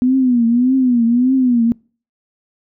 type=tone with vibrato; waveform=sine; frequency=246.9 Hz; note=B3; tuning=in tune; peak=-10 dBFS; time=0.02-1.72 s; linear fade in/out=0 ms; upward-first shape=triangle; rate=1.7 Hz; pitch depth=140 cents each way; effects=noise-tail reverb RT60 0.4 s tail -26 dB re dry